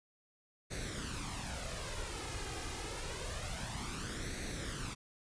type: noise with flanger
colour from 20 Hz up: pink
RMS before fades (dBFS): -41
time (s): 0.7-4.95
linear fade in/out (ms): 20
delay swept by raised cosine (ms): 0.48 to 2.48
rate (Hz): 0.27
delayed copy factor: +0.6
effects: resampled to 22050 Hz